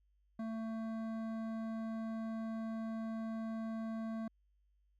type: tone with hard clipping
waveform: sine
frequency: 223.4 Hz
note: A3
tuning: 27 cents sharp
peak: -40 dBFS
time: 0.39-4.28 s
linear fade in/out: 5 ms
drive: 12 dB
effects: added 50 Hz sine -70 dBFS peak until 4.99 s